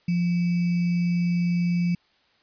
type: tone with sample-and-hold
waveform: sine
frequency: 174.61 Hz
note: F3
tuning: in tune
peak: -20 dBFS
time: 0.08-1.95 s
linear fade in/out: 5 ms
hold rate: 2450 Hz
effects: white hiss -63 dBFS RMS until 2.42 s + resampled to 11025 Hz